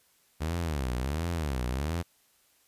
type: tone with vibrato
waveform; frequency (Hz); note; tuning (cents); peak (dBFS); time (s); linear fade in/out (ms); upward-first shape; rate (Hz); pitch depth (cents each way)
sawtooth; 72.6; D2; -19; -25; 0.4-2.03; 20; sine; 1.4; 300
effects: white hiss -66 dBFS RMS until 2.67 s + resampled to 32000 Hz

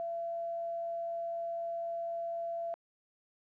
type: tone with quantisation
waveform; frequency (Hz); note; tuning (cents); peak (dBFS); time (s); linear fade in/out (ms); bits
sine; 676; E5; +43; -34; 0-2.74; 0; 9
effects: low-pass 2000 Hz 12 dB/octave

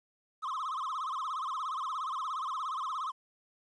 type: tone with vibrato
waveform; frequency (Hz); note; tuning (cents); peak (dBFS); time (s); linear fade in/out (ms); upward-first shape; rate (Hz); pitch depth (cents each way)
triangle; 1154; D6; -31; -31; 0.42-3.12; 20; sine; 17; 210
effects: resampled to 22050 Hz + 11-bit

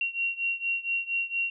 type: beating tone pair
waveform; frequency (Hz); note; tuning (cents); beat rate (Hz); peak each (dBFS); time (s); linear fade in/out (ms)
sine; 2745 / 2749.3; F7 / F7; -31 / -28; 4.3; -29 / -31; 0.01-1.5; 2
effects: none

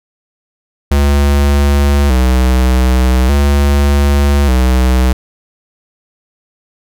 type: tone with vibrato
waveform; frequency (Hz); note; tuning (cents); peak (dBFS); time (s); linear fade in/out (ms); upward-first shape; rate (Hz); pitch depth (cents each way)
square; 67.2; C2; +47; -8; 0.91-5.13; 5; square; 0.42; 98
effects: none

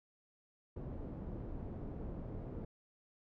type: low-pass noise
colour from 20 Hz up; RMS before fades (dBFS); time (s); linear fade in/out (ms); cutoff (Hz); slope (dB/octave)
pink; -44; 0.76-2.65; 5; 440; 12
effects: none

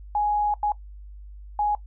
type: tone bursts at uneven times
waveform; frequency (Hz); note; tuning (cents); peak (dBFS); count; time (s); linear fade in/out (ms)
sine; 833; G#5; +5; -20; 3; 0.15-0.54 / 0.63-0.72 / 1.59-1.75; 2
effects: noise-tail reverb RT60 0.1 s tail -18 dB re dry + added 50 Hz sine -39 dBFS peak until 1.86 s

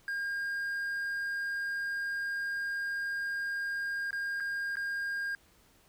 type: tone with dropouts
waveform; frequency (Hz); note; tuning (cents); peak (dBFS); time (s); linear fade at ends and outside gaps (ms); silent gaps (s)
triangle; 1613; G6; +49; -30; 0.08-5.35; 1; 4.107-4.129 / 4.401-4.405 / 4.756-4.769
effects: pink hiss -64 dBFS RMS until 5.88 s

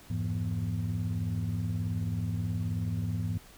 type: tone cluster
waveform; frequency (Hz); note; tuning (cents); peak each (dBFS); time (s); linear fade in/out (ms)
sine; 85.5 / 104.2 / 167.5 / 242.7; F2 / G#2 / E3 / B3; -36 / +6 / +28 / -30; -37 / -30 / -34 / -39; 0.1-3.38; 5
effects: tanh soft clip ceiling -22 dBFS + pink hiss -54 dBFS RMS until 3.57 s

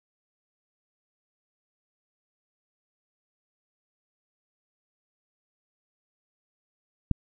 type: click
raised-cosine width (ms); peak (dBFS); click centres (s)
5; -10; 7.113
effects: none

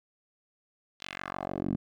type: tone with band-pass filter sweep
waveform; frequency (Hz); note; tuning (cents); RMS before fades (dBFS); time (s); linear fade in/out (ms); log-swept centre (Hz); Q
10% pulse; 46.76; F#1; +19; -35; 1-1.76; 10; 3800 to 210; 1.9
effects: none

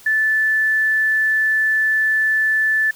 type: tone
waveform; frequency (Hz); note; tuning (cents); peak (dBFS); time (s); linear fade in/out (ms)
sine; 1750; A6; -10; -14; 0.06-2.91; 5
effects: white hiss -45 dBFS RMS until 2.95 s

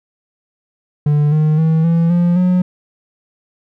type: tone with pitch steps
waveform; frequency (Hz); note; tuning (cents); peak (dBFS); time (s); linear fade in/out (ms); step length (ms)
triangle; 147.7 / 153.88 / 160.33 / 167.04 / 174.03 / 181.32; D3 / D#3 / E3 / E3 / F3 / F#3; +10 / -19 / -48 / +23 / -6 / -35; -8; 1.06-2.62; 5; 260
effects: none

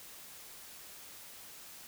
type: silence
effects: white hiss -51 dBFS RMS until 1.87 s

